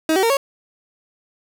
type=tone with pitch steps; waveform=30% pulse; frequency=317.4 / 381.8 / 459.4 / 552.6 Hz; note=D#4 / G4 / A#4 / C#5; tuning=+35 / -46 / -25 / -6 cents; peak=-12 dBFS; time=0.09-0.37 s; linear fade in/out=2 ms; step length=70 ms; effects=none